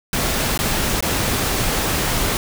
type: noise with dropouts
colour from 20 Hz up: pink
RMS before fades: -20 dBFS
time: 0.13-2.37 s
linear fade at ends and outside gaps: 1 ms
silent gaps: 0.576-0.59 / 1.007-1.025 s
effects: none